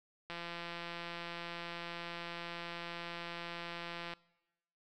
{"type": "click train", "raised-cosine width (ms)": 0.3, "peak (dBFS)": -27, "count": 657, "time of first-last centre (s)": [0.3, 4.136], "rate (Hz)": 171, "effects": ["noise-tail reverb RT60 1.0 s tail -23 dB re dry"]}